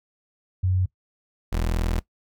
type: tone pair in turn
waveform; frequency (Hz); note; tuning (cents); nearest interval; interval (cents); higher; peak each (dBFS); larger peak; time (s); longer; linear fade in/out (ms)
sine / 30% pulse; 92.5 / 41.2; F#2 / E1; 0 / 0; octave + major second; 1400; first; -19; neither; 0.63-0.86 / 1.52-2; second; 10
effects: noise-tail reverb RT60 0.1 s tail -19 dB re dry